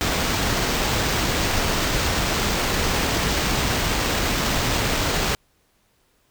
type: noise with sample-and-hold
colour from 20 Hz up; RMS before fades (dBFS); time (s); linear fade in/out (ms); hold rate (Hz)
pink; -22; 0.01-5.35; 0; 11025
effects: pink hiss -64 dBFS RMS until 6.3 s